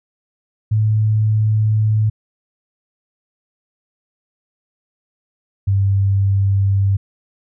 sine tone pair in turn, 108 / 98.41 Hz, A2 / G2, -32 / +7 cents, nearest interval major second, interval 161 cents, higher first, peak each -12 dBFS, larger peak neither, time 0.71-2.1 / 5.67-6.97 s, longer first, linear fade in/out 10 ms, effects none

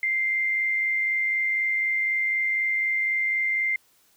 sine tone with amplitude modulation, 2093 Hz, C7, in tune, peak -20 dBFS, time 0.03-3.76 s, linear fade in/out 2 ms, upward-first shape sine, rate 104 Hz, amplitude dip 35%, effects white hiss -62 dBFS RMS until 4.16 s

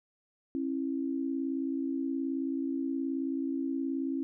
sine tone pair together, 270.8 / 329.6 Hz, C#4 / E4, -40 / 0 cents, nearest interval minor third, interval 340 cents, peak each -31 / -35 dBFS, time 0.55-4.23 s, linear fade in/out 0 ms, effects none

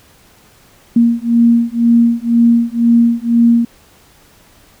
sine beating tone pair, 233.1 / 235.1 Hz, A#3 / A#3, 0 / +15 cents, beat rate 2 Hz, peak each -11 dBFS, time 0.96-3.65 s, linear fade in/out 5 ms, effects pink hiss -47 dBFS RMS until 4.8 s

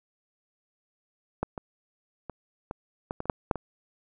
clicks, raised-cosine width 1 ms, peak -13 / -21 / -22 / -20 / -17 / -18 / -26 / -7 / -9 / -19 dBFS, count 10, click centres 1.43 / 1.578 / 2.297 / 2.711 / 3.109 / 3.204 / 3.256 / 3.298 / 3.512 / 3.557 s, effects none

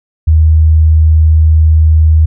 sine tone, 78.8 Hz, D#2, 23 cents sharp, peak -3 dBFS, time 0.27-2.26 s, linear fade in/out 10 ms, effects none

